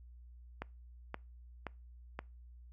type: click train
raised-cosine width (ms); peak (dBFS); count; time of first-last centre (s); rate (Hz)
0.5; -24; 4; 0.62-2.191; 1.91
effects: noise-tail reverb RT60 0.3 s tail -25 dB re dry + added 60 Hz sine -52 dBFS peak until 2.72 s